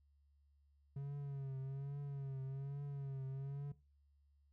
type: tone with vibrato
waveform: triangle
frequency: 137.9 Hz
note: C#3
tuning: 9 cents flat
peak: -39 dBFS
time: 0.96-3.72 s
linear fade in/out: 5 ms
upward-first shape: triangle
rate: 1.2 Hz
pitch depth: 68 cents each way
effects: noise-tail reverb RT60 0.3 s tail -19 dB re dry + added 71 Hz sine -69 dBFS peak until 4.52 s